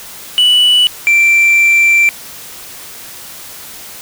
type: tone pair in turn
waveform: sine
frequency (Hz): 2960 / 2349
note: F#7 / D7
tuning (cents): 0 / 0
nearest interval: major third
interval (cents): 400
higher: first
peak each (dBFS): -3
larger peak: neither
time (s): 0.38-0.87 / 1.07-2.09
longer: second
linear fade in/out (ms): 0
effects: tanh soft clip ceiling -5 dBFS + white hiss -31 dBFS RMS until 4.01 s